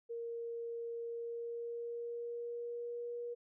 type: tone with pitch glide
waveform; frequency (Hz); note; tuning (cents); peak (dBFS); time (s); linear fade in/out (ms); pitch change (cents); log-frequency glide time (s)
sine; 466.2 to 477.4; A#4 to A#4; 0 to +41; -39; 0.09-3.35; 20; +41; 1.03-3.16
effects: none